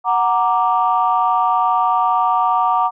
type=chord; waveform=sine; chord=Gb augmented; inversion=none; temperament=equal; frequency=740 / 932.3 / 1174.7 Hz; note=Gb5 / Bb5 / D6; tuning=0 / 0 / 0 cents; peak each=-17 dBFS; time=0.04-2.91 s; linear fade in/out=50 ms; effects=tanh soft clip ceiling -4 dBFS